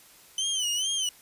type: tone with vibrato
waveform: 25% pulse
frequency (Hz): 3038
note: F#7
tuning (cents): +45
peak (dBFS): -22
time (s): 0.38-1.09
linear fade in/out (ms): 2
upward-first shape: sine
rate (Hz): 2.3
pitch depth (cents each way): 110
effects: white hiss -54 dBFS RMS until 1.21 s + resampled to 32000 Hz